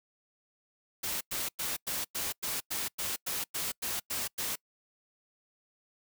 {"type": "noise bursts", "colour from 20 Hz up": "white", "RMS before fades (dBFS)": -34, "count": 13, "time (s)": [1.03, 4.558], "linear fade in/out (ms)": 10, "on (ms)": 180, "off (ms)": 99, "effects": ["noise-tail reverb RT60 0.1 s tail -26 dB re dry"]}